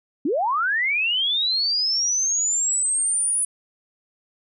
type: linear sweep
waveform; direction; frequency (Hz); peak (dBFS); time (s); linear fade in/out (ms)
sine; up; 246.9 to 9956; -19; 0.25-3.45; 5
effects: none